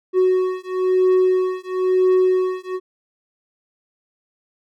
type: beating tone pair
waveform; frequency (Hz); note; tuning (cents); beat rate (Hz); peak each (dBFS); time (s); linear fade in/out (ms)
triangle; 370 / 371; F#4 / F#4; 0 / +5; 1; -16; 0.13-2.8; 50
effects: none